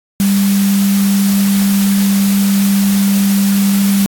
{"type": "tone in noise", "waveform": "sine", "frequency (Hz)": 198, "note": "G3", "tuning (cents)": 18, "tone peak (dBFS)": -9, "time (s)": [0.2, 4.06], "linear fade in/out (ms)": 0, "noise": "white", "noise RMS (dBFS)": -22, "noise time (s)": [0.2, 4.06], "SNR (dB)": 10, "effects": ["AAC 64 kbps"]}